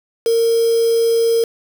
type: tone with quantisation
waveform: sine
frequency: 460.1 Hz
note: A#4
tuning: 23 cents flat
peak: -12 dBFS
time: 0.26-1.44 s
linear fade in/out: 2 ms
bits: 4
effects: none